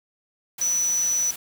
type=tone in noise; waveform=sine; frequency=5940 Hz; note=F#8; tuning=6 cents sharp; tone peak=-20 dBFS; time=0.61-1.31 s; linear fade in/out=5 ms; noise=white; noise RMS=-36 dBFS; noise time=0.58-1.36 s; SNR=+13 dB; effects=none